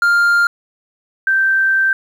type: tone pair in turn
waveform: triangle / sine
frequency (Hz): 1400 / 1562.4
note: F6 / G6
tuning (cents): +4 / -6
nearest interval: major second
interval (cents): 190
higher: second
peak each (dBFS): -8 / -11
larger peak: first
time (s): 0.02-0.47 / 1.27-1.93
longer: second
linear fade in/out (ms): 2
effects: 8-bit